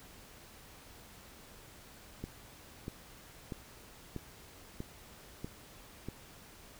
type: click train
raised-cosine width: 3 ms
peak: -26 dBFS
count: 7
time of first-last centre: 2.24-6.086 s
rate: 1.56 Hz
effects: pink hiss -55 dBFS RMS until 6.79 s

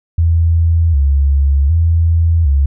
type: tone with vibrato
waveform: sine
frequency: 76.1 Hz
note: D#2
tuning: 38 cents flat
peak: -8 dBFS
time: 0.18-2.66 s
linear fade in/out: 5 ms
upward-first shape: square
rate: 0.66 Hz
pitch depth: 150 cents each way
effects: none

